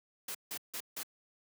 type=noise bursts; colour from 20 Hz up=white; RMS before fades=-40 dBFS; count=4; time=0.28-1.032 s; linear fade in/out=5 ms; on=68 ms; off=160 ms; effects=high-pass 150 Hz 12 dB/octave